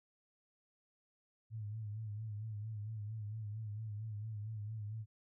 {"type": "tone with vibrato", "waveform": "sine", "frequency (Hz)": 107.3, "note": "A2", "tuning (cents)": -43, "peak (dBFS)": -40, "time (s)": [1.5, 5.06], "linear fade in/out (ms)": 50, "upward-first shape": "sine", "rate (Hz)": 4.4, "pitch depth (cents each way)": 71, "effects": []}